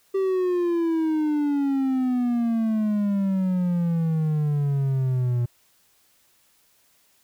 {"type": "exponential sweep", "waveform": "triangle", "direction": "down", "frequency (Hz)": [390, 119.3], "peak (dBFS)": -18, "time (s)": [0.14, 5.46], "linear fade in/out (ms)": 10, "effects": ["white hiss -62 dBFS RMS until 7.23 s"]}